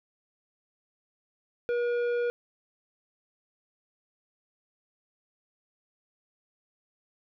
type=tone with tanh clipping; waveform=triangle; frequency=480 Hz; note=B4; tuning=49 cents flat; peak=-27 dBFS; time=1.69-2.3 s; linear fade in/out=0 ms; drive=14 dB; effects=none